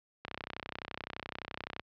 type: click train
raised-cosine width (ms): 0.3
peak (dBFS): -21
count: 50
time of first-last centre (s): 0.25-1.796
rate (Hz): 31.7
effects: high-pass 60 Hz 12 dB/octave + low-pass 4000 Hz 12 dB/octave